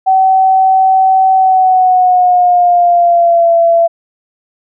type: tone with pitch glide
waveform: sine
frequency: 761 to 674.1 Hz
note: F#5 to E5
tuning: +48 to +39 cents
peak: -5 dBFS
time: 0.06-3.88 s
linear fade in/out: 20 ms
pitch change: -209 cents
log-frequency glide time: 1.35-3.53 s
effects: none